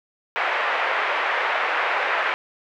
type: band-pass noise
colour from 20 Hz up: white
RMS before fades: -23 dBFS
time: 0.36-2.34 s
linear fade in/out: 0 ms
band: 510 to 2200 Hz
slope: 24 dB/octave
effects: none